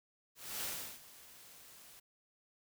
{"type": "noise with ADSR envelope", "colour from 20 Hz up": "white", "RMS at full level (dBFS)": -39, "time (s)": [0.35, 2], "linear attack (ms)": 280, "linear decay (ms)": 360, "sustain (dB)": -18, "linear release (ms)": 9, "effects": []}